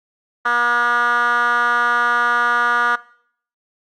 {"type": "tone with band-pass filter", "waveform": "10% pulse", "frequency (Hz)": 240, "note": "B3", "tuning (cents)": -49, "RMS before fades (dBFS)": -17, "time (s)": [0.45, 2.96], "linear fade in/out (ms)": 10, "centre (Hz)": 1400, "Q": 3.9, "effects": ["noise-tail reverb RT60 0.6 s tail -20 dB re dry", "Opus 48 kbps"]}